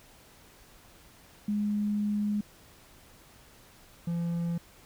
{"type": "tone pair in turn", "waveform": ["sine", "triangle"], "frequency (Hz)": [207.7, 170.22], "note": ["G#3", "F3"], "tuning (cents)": [0, -44], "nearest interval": "minor third", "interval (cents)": 344, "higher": "first", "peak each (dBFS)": -26, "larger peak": "neither", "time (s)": [[1.48, 2.41], [4.07, 4.58]], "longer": "first", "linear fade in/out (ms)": 5, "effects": ["pink hiss -56 dBFS RMS until 4.85 s"]}